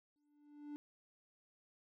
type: tone with exponential growth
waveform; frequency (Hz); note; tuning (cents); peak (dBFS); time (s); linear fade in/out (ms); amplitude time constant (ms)
triangle; 293.7; D4; 0; -40; 0.16-0.76; 0; 130
effects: none